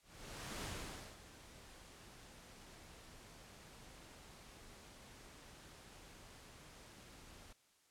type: noise with ADSR envelope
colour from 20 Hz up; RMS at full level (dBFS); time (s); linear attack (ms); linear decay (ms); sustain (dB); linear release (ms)
pink; -44; 0.02-7.53; 610; 530; -14; 7
effects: white hiss -73 dBFS RMS until 7.9 s + low-pass 10000 Hz 12 dB/octave